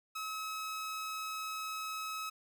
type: tone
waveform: sawtooth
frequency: 1284 Hz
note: E6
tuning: 46 cents flat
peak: -34 dBFS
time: 0.15-2.3 s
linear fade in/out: 10 ms
effects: none